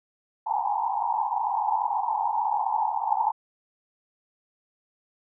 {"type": "band-pass noise", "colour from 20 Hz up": "pink", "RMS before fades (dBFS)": -26, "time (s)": [0.46, 3.32], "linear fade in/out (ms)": 10, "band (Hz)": [800, 950], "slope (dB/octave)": 96, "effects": []}